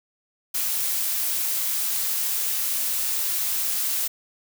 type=noise; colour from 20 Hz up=blue; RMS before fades=-25 dBFS; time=0.54-4.08 s; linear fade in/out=10 ms; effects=none